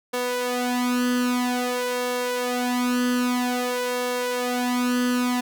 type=tone with flanger; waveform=sawtooth; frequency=247.4 Hz; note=B3; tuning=3 cents sharp; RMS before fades=-24 dBFS; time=0.13-5.41 s; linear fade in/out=10 ms; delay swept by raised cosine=1.8 to 3.4 ms; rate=0.51 Hz; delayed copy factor=+0.8; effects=none